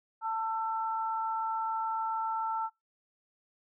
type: tone pair together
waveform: sine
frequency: 892 / 1336.5 Hz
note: A5 / E6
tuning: +23 / +23 cents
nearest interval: perfect fifth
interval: 700 cents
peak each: -31 / -35 dBFS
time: 0.21-2.7 s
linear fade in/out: 50 ms
effects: noise-tail reverb RT60 0.2 s tail -24 dB re dry